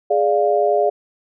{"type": "chord", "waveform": "sine", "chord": "D diminished", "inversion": "second", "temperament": "equal", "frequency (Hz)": [415.3, 587.3, 698.5], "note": ["Ab4", "D5", "F5"], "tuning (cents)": [0, 0, 0], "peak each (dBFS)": -18, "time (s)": [0.1, 0.9], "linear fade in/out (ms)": 10, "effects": []}